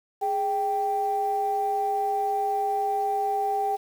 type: tone pair together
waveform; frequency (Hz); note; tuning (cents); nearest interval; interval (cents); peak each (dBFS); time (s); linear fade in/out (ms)
sine; 415.3 / 784; G#4 / G5; 0 / 0; major seventh; 1100; -29 / -23; 0.21-3.77; 20
effects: tanh soft clip ceiling -16 dBFS + 8-bit